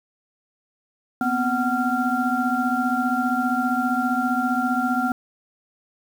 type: tone cluster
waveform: sine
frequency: 242.4 / 257.5 / 746 / 1384 Hz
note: B3 / C4 / F#5 / F6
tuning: -32 / -28 / +14 / -16 cents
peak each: -25 dBFS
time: 1.21-5.12 s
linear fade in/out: 2 ms
effects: 7-bit